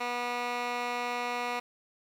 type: tone with band-pass filter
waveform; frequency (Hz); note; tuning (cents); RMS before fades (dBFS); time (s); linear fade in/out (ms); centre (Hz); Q
15% pulse; 243.2; B3; -26; -33; 0-1.6; 10; 1700; 0.95
effects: 9-bit